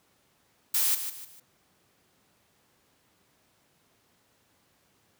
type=noise with echo; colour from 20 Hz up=blue; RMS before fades=-25 dBFS; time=0.74-0.95 s; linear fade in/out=5 ms; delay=150 ms; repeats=3; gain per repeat=-9 dB; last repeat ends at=1.4 s; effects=pink hiss -67 dBFS RMS until 5.19 s + high-pass 100 Hz 12 dB/octave